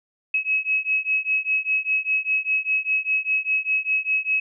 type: beating tone pair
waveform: sine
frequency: 2562 / 2567 Hz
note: E7 / E7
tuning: -50 / -47 cents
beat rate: 5 Hz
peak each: -23 dBFS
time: 0.34-4.4 s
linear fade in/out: 5 ms
effects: none